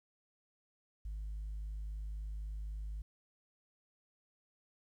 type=tone; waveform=sine; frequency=51.91 Hz; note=G#1; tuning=in tune; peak=-37 dBFS; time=1.05-3.02 s; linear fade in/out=5 ms; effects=tanh soft clip ceiling -37 dBFS + 12-bit